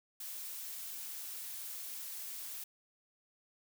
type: noise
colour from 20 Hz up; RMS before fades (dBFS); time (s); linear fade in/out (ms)
blue; -44; 0.2-2.64; 5
effects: none